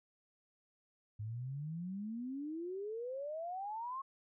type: exponential sweep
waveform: sine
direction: up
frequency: 103 to 1098 Hz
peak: -39 dBFS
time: 1.19-4.02 s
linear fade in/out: 10 ms
effects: none